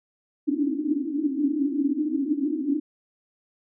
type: band-pass noise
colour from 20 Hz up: white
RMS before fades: -25 dBFS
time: 0.47-2.8 s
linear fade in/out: 20 ms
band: 270 to 310 Hz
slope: 96 dB/octave
effects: none